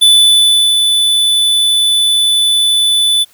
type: tone with ADSR envelope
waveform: square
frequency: 3489 Hz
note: A7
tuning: 15 cents flat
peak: -4 dBFS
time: 0.01-3.25 s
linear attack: 16 ms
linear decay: 720 ms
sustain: -5 dB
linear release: 28 ms
effects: white hiss -48 dBFS RMS until 3.33 s